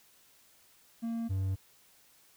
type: tone pair in turn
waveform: triangle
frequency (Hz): 229.9 / 95.55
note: A#3 / G2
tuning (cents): -24 / -44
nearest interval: octave + minor third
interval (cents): 1520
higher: first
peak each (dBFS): -30 / -27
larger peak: second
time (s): 1.02-1.29 / 1.29-1.56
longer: neither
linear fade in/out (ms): 20
effects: white hiss -63 dBFS RMS until 2.36 s